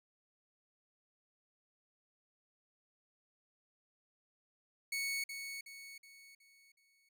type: tone with echo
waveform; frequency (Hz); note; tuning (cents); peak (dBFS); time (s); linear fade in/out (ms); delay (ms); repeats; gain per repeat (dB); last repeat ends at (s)
sawtooth; 2217; C#7; 0; -32; 4.92-5.24; 5; 370; 5; -7; 7.09
effects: none